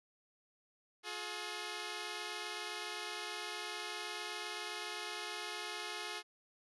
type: tone pair together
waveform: 5% pulse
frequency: 357 / 424.5 Hz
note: F4 / G#4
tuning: +38 / +38 cents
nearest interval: minor third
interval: 300 cents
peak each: -33 / -31 dBFS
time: 1.03-6.23 s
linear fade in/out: 50 ms
effects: resampled to 24000 Hz